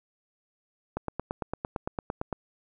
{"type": "click train", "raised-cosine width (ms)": 1, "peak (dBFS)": -16, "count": 13, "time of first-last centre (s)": [0.97, 2.327], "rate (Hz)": 8.84, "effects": []}